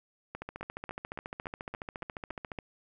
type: two click trains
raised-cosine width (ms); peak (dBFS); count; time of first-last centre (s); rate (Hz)
0.5; -24 / -23; 8 / 33; 0.61-2.587 / 0.35-2.588; 3.54 / 14.3
effects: none